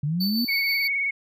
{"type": "linear sweep", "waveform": "sine", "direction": "up", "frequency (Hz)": [138.59, 246.3], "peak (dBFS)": -22, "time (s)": [0.03, 0.45], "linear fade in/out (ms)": 5}
{"type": "tone with tremolo", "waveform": "square", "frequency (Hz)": 4517, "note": "C#8", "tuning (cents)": 32, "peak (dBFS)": -25, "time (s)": [0.2, 0.88], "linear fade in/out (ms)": 10, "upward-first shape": "sine", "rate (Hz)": 6.3, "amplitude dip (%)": 40}
{"type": "tone with vibrato", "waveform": "sine", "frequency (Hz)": 2217, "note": "C#7", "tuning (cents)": 0, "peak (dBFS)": -22, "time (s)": [0.48, 1.11], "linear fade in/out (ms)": 10, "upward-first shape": "sine", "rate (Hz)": 19, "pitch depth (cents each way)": 33}
{"effects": []}